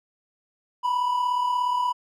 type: tone pair together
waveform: triangle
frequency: 952.1 / 989 Hz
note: A#5 / B5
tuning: +36 / +2 cents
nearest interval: minor second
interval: 66 cents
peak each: -29 / -20 dBFS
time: 0.83-1.93 s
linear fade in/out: 20 ms
effects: none